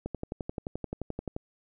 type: click train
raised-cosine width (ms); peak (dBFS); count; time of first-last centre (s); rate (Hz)
2; -20; 16; 0.06-1.364; 11.5
effects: none